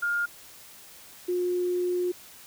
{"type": "tone pair in turn", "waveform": "sine", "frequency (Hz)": [1413, 357.6], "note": ["F6", "F4"], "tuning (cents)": [20, 41], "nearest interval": "2 octaves", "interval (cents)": 2379, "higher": "first", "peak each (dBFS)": -24, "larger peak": "neither", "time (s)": [[0.02, 0.26], [1.28, 2.12]], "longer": "second", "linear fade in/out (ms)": 10, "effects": ["white hiss -49 dBFS RMS until 2.46 s"]}